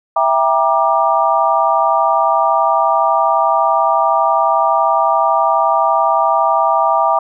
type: chord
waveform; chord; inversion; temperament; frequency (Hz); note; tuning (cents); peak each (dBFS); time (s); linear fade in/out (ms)
sine; E half-diminished seventh; none; just; 659.3 / 791.1 / 949.3 / 1186.7; E5 / G5 / Bb5 / D6; 0 / +16 / +31 / +18; -16; 0.16-7.19; 5
effects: none